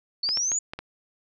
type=linear sweep; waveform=sine; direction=up; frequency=4400 to 7040 Hz; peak=-23 dBFS; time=0.23-0.59 s; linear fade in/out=5 ms
type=clicks; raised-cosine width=0.3 ms; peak=-18 dBFS; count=5; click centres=0.29 / 0.373 / 0.518 / 0.735 / 0.79 s
effects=none